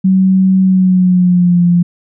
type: tone with pitch glide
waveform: sine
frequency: 189 to 174.32 Hz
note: F#3 to F3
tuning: +37 to -3 cents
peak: -6 dBFS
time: 0.04-1.83 s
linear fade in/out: 10 ms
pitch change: -140 cents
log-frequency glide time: 0.62-1.63 s
effects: none